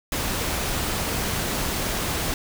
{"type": "noise", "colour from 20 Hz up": "pink", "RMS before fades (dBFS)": -26, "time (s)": [0.12, 2.34], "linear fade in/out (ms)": 2, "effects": []}